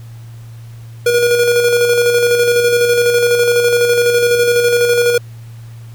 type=tone with tremolo; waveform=square; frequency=479.7 Hz; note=A#4; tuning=50 cents sharp; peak=-9 dBFS; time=1.06-5.18 s; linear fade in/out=5 ms; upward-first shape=square; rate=12 Hz; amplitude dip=35%; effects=added 115 Hz sine -30 dBFS peak until 5.94 s + pink hiss -47 dBFS RMS until 5.94 s